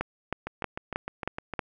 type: two click trains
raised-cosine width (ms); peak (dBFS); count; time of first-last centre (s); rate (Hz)
0.5; -13 / -18; 6 / 8; 0.01-1.592 / 0.47-1.537; 3.16 / 6.56
effects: none